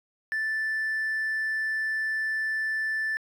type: tone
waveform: triangle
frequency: 1760 Hz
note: A6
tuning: in tune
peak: -23 dBFS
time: 0.32-3.17 s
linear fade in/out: 0 ms
effects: tanh soft clip ceiling -21 dBFS